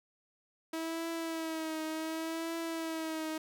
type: tone with vibrato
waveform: sawtooth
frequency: 322.9 Hz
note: E4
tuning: 36 cents flat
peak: -31 dBFS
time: 0.73-3.38 s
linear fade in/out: 5 ms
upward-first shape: triangle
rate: 0.68 Hz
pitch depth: 49 cents each way
effects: none